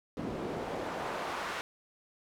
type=noise with band-pass filter sweep; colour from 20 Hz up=pink; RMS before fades=-37 dBFS; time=0.17-1.61 s; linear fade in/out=0 ms; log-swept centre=280 to 1400 Hz; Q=0.92; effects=none